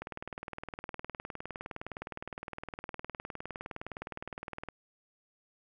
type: click train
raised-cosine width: 0.5 ms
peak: -24 dBFS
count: 92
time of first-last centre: 0.02-4.687 s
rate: 19.5 Hz
effects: none